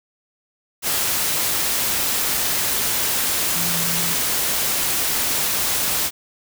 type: tone in noise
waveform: sine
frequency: 170 Hz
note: F3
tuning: 46 cents flat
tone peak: -29 dBFS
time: 3.53-4.16 s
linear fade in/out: 50 ms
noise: white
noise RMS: -21 dBFS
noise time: 0.82-6.11 s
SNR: -11 dB
effects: none

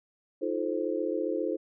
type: chord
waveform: sine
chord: F dominant seventh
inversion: third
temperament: just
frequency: 314.3 / 349.2 / 436.5 / 523.8 Hz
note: Eb4 / F4 / A4 / C5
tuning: +18 / 0 / -14 / +2 cents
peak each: -33 dBFS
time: 0.41-1.57 s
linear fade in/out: 20 ms
effects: none

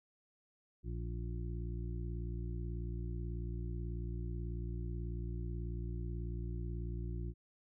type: harmonic tone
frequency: 58.27 Hz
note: A#1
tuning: in tune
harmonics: 1 / 2 / 3 / 5 / 6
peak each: -39 / -43 / -48 / -54 / -51 dBFS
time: 0.83-7.34 s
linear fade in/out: 50 ms
effects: none

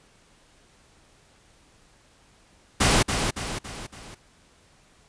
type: noise with echo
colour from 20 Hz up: pink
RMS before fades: -19 dBFS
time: 2.8-3.03 s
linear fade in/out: 10 ms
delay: 280 ms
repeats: 4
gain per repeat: -6 dB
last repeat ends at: 4.15 s
effects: pink hiss -58 dBFS RMS until 5.08 s + resampled to 22050 Hz

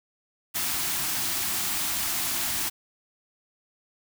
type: band-stop noise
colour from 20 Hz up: white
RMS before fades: -28 dBFS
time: 0.54-2.7 s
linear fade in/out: 20 ms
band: 390 to 630 Hz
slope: 96 dB/octave
effects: none

